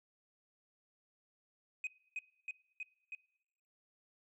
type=tone with echo; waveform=sine; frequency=2510 Hz; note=D#7; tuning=15 cents sharp; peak=-33 dBFS; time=1.84-1.87 s; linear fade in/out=2 ms; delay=320 ms; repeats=4; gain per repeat=-2 dB; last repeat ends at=3.15 s; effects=noise-tail reverb RT60 0.9 s tail -24 dB re dry + tanh soft clip ceiling -35 dBFS